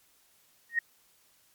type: tone with exponential growth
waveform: sine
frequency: 1864.7 Hz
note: A#6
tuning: in tune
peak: -20 dBFS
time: 0.69-0.79 s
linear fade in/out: 5 ms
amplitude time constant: 20 ms
effects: white hiss -65 dBFS RMS until 1.54 s + MP3 96 kbps